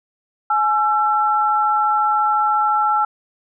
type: tone pair together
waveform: sine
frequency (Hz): 846 / 1342.9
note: G#5 / E6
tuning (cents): +32 / +32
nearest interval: minor sixth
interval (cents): 800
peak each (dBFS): -17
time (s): 0.5-3.05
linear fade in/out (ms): 5
effects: none